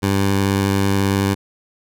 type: tone with vibrato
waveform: 15% pulse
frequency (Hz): 98.4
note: G2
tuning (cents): +7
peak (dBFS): -9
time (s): 0.02-1.35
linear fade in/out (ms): 20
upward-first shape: triangle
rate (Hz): 11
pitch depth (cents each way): 11
effects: none